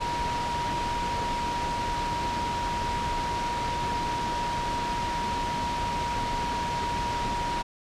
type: tone in noise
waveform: sine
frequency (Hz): 952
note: A#5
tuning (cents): +36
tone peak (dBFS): -28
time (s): 0-7.63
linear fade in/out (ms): 20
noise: pink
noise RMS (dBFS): -32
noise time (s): 0-7.63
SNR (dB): +1
effects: low-pass 5000 Hz 12 dB/octave